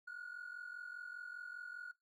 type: ring-modulated tone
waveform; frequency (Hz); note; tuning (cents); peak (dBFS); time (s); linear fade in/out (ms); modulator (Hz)
triangle; 1449; F#6; -37; -39; 0.07-1.92; 10; 22.5
effects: noise-tail reverb RT60 0.2 s tail -26 dB re dry + tanh soft clip ceiling -41 dBFS